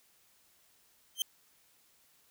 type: tone with exponential growth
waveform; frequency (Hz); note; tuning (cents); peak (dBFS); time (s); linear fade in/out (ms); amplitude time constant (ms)
sawtooth; 3136; G7; 0; -22; 1.15-1.22; 2; 15
effects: white hiss -67 dBFS RMS until 2.3 s